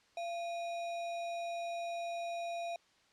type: tone with sample-and-hold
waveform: sine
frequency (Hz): 684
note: F5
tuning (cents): -36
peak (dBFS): -36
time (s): 0.17-2.76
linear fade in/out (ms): 2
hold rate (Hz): 3150
effects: white hiss -68 dBFS RMS until 3.12 s + low-pass 5000 Hz 12 dB/octave